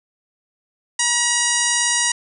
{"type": "harmonic tone", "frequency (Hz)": 958, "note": "A#5", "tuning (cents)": 47, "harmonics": [1, 2, 3, 4, 5, 6, 7, 8, 9, 10], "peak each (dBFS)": [-28, -23, -27, -28, -28, -23, -24, -28, -25, -28], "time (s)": [0.99, 2.12], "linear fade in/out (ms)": 5, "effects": []}